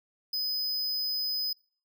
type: tone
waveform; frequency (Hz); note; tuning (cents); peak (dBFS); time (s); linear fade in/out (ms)
square; 5020; D#8; +15; -29; 0.33-1.53; 5
effects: noise-tail reverb RT60 0.4 s tail -21 dB re dry